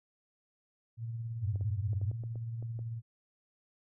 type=tone with tremolo; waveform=sine; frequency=115 Hz; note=A#2; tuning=23 cents flat; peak=-34 dBFS; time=0.97-3.02 s; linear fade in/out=50 ms; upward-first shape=sine; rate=18 Hz; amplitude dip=35%
type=tone with vibrato; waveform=sine; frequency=98 Hz; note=G2; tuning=in tune; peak=-31 dBFS; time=1.4-2.14 s; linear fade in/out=50 ms; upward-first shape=sine; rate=12 Hz; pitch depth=130 cents each way
type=clicks; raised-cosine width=2 ms; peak=-36 dBFS; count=9; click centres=1.558 / 1.61 / 1.932 / 2.015 / 2.114 / 2.237 / 2.357 / 2.626 / 2.791 s
effects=none